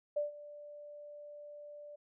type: tone with ADSR envelope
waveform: sine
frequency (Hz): 588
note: D5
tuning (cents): +2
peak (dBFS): -29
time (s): 0.16-1.96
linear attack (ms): 11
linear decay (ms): 140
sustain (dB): -18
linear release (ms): 10
effects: none